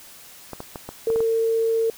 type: clicks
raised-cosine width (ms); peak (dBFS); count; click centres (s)
1; -18; 7; 0.533 / 0.604 / 0.758 / 0.89 / 1.102 / 1.16 / 1.205
type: tone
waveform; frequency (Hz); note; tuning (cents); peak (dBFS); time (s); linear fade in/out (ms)
sine; 452.6; A4; +49; -18; 1.07-1.9; 2
effects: white hiss -45 dBFS RMS until 1.97 s